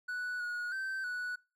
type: tone with pitch steps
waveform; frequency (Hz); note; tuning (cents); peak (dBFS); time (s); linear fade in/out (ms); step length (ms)
triangle; 1479 / 1451 / 1551 / 1475; F#6 / F#6 / G6 / F#6; -1 / -34 / -19 / -6; -33; 0.08-1.36; 10; 320
effects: noise-tail reverb RT60 0.3 s tail -23 dB re dry